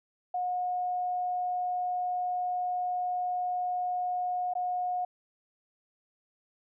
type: tone with dropouts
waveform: sine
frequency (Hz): 723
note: F#5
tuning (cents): -40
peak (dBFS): -28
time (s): 0.34-5.05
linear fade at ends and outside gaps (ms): 5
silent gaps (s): 4.537-4.552
effects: none